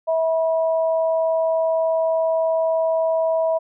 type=tone pair together; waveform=sine; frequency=649 / 972.4 Hz; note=E5 / B5; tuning=-27 / -27 cents; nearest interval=perfect fifth; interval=700 cents; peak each=-17 / -28 dBFS; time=0.07-3.59 s; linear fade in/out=20 ms; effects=none